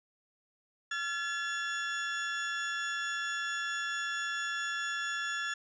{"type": "tone pair together", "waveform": "35% pulse", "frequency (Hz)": [1369.5, 1713], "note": ["F6", "A6"], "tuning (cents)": [-34, -47], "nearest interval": "major third", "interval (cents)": 387, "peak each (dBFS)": [-36, -32], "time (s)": [0.91, 5.54], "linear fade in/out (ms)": 5, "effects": ["resampled to 16000 Hz"]}